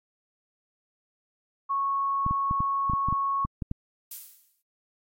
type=tone; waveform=sine; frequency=1103 Hz; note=C#6; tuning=9 cents flat; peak=-24 dBFS; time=1.69-3.46 s; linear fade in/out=20 ms
type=clicks; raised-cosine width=5 ms; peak=-18 dBFS; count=11; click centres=2.264 / 2.31 / 2.511 / 2.605 / 2.898 / 2.935 / 3.086 / 3.126 / 3.45 / 3.622 / 3.714 s
type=noise with exponential decay; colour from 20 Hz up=violet; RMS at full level=-34 dBFS; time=4.11-4.62 s; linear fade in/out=5 ms; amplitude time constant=110 ms
effects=AAC 48 kbps